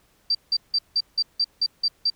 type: tone bursts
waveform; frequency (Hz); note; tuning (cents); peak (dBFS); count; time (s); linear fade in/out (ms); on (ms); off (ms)
sine; 4685; D8; -5; -18; 9; 0.3-2.101; 5; 49; 170
effects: pink hiss -62 dBFS RMS until 2.15 s